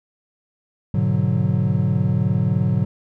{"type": "chord", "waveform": "triangle", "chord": "G# half-diminished seventh", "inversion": "none", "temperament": "equal", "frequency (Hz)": [103.83, 123.47, 146.83, 185], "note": ["G#2", "B2", "D3", "F#3"], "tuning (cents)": [0, 0, 0, 0], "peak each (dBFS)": -20, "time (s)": [0.94, 2.85], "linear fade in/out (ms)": 5, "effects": []}